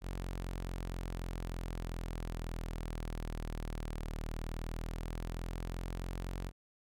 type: linear two-way sweep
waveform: sawtooth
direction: down then up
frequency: 45.24 to 38.89 to 45.24 Hz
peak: -34 dBFS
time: 0.01-6.52 s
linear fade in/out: 50 ms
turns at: 4.12 s
effects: none